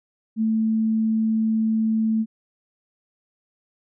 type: tone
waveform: sine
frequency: 221 Hz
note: A3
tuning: 8 cents sharp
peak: -18 dBFS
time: 0.36-2.26 s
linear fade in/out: 50 ms
effects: none